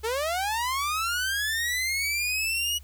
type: linear sweep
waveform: sawtooth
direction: up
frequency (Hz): 423.3 to 2927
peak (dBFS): -22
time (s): 0.03-2.79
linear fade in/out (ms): 20
effects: added 70 Hz sine -44 dBFS peak until 2.83 s + white hiss -59 dBFS RMS until 2.83 s